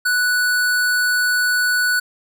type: tone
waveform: square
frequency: 1480 Hz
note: F#6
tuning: in tune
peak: -16 dBFS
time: 0.05-2 s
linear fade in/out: 10 ms
effects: none